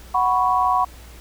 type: chord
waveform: sine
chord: F# suspended fourth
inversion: none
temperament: equal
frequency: 740 / 987.8 / 1108.7 Hz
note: F#5 / B5 / C#6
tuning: 0 / 0 / 0 cents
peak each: -20 / -20 / -20 dBFS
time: 0.14-0.85 s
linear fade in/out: 10 ms
effects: added 60 Hz sine -41 dBFS peak until 1.2 s + pink hiss -46 dBFS RMS until 1.2 s